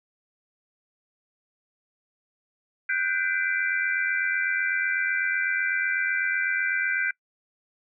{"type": "chord", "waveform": "sine", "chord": "G major seventh", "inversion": "third", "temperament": "equal with one note detuned", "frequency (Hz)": [1480, 1568, 2021, 2349], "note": ["F#6", "G6", "B6", "D7"], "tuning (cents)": [0, 0, 39, 0], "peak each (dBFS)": [-30, -26, -30, -31], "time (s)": [2.89, 7.11], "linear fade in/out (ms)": 5, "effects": ["noise-tail reverb RT60 0.1 s tail -24 dB re dry"]}